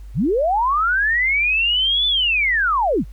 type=linear two-way sweep; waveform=sine; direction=up then down; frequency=87.2 to 3520 to 87.2 Hz; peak=-15 dBFS; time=0.14-3.05 s; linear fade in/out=50 ms; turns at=2.07 s; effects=added 50 Hz sine -33 dBFS peak until 3.12 s + pink hiss -57 dBFS RMS until 3.12 s